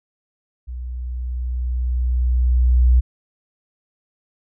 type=tone with level ramp; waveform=sine; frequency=61.74 Hz; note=B1; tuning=in tune; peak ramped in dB=-27 to -9 dBFS; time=0.67-3.01 s; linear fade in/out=20 ms; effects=none

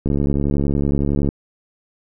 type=click train; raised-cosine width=3 ms; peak=-7 dBFS; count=88; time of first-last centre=0.06-1.289 s; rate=70.8 Hz; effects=none

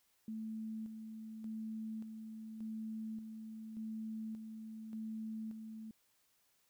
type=tone with tremolo; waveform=sine; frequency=220 Hz; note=A3; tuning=in tune; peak=-40 dBFS; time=0.28-5.91 s; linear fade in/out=2 ms; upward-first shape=square; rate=0.86 Hz; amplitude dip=45%; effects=white hiss -75 dBFS RMS until 6.69 s

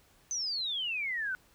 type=exponential sweep; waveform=sine; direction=down; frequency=6220 to 1465 Hz; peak=-31 dBFS; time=0.31-1.35 s; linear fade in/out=0 ms; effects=pink hiss -64 dBFS RMS until 1.54 s

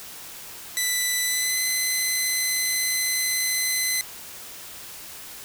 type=tone with pitch glide; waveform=10% pulse; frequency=1989 to 2032 Hz; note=B6 to B6; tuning=+12 to +49 cents; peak=-13 dBFS; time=0.77-4.01 s; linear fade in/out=0 ms; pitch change=+37 cents; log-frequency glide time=1.23-1.6 s; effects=white hiss -40 dBFS RMS until 5.44 s

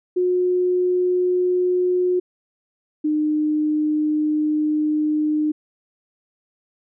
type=tone pair in turn; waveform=sine; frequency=361.8 / 304.2 Hz; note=F#4 / D#4; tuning=-39 / -39 cents; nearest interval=minor third; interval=300 cents; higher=first; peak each=-16 / -17 dBFS; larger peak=first; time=0.16-2.2 / 3.04-5.52 s; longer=second; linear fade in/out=10 ms; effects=none

